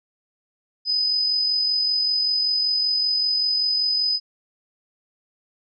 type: tone with amplitude modulation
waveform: sine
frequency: 5010 Hz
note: D#8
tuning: 11 cents sharp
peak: -17 dBFS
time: 0.85-4.2 s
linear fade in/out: 50 ms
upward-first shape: sine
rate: 45.2 Hz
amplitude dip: 35%
effects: none